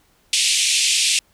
pink band-pass noise, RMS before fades -18 dBFS, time 0.33-1.19 s, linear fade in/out 2 ms, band 2400 to 9600 Hz, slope 48 dB/octave, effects pink hiss -59 dBFS RMS until 1.33 s

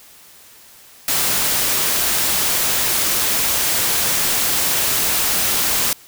white noise, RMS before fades -18 dBFS, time 1.08-5.93 s, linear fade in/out 2 ms, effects white hiss -45 dBFS RMS until 6.07 s

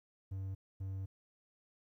triangle tone bursts at uneven times, 96 Hz, G2, 36 cents flat, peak -36 dBFS, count 2, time 0.31-0.55 / 0.8-1.06 s, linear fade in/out 10 ms, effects 13-bit

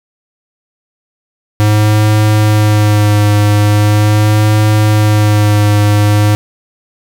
square tone with vibrato, 105.4 Hz, G#2, 26 cents sharp, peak -7 dBFS, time 1.6-6.35 s, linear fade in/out 0 ms, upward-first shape sine, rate 0.41 Hz, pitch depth 24 cents each way, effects none

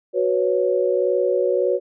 sine chord, F# suspended fourth, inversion none, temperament just, 370 / 493.3 / 555 Hz, F#4 / B4 / C#5, 0 / -2 / +2 cents, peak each -21 dBFS, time 0.13-1.8 s, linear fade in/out 50 ms, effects none

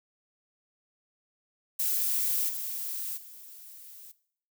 violet noise with level steps, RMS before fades -28 / -35 / -48 dBFS, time 1.79-4.12 s, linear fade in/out 10 ms, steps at 2.48 / 3.16 s, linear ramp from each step 20 ms, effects noise-tail reverb RT60 0.6 s tail -18 dB re dry

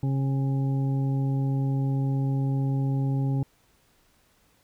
harmonic tone with a mistuned harmonic, 135.6 Hz, C#3, 38 cents flat, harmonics 1 / 2 / 3 / 4 / 6, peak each -23 / -31 / -41 / -45 / -43 dBFS, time 0.03-3.43 s, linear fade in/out 2 ms, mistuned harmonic 6, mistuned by +18 cents, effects pink hiss -64 dBFS RMS until 4.63 s

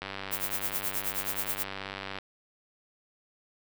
click train, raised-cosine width 0.3 ms, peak -20 dBFS, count 212, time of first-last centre 0.02-2.186 s, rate 97.4 Hz
violet noise with tremolo, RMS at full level -29 dBFS, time 0.31-1.64 s, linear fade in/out 20 ms, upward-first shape triangle, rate 9.4 Hz, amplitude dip 100%
effects none

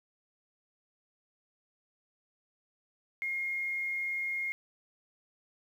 sine tone with quantisation, 2139 Hz, C7, 38 cents sharp, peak -31 dBFS, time 3.22-4.52 s, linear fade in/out 0 ms, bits 10, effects none

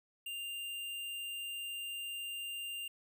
square tone, 2794 Hz, F7, in tune, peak -40 dBFS, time 0.26-2.88 s, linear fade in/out 5 ms, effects 12-bit

